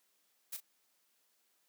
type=noise with echo; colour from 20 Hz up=blue; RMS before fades=-41 dBFS; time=0.52-0.57 s; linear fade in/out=10 ms; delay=35 ms; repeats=1; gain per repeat=-10 dB; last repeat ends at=0.605 s; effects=white hiss -75 dBFS RMS until 1.68 s + high-pass 200 Hz 12 dB/octave